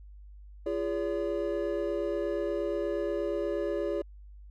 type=tone cluster; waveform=triangle; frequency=341.7 / 410.1 / 570 Hz; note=F4 / G#4 / C#5; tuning=-38 / -22 / +48 cents; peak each=-31 dBFS; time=0.66-4.02 s; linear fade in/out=5 ms; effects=added 50 Hz sine -46 dBFS peak until 4.5 s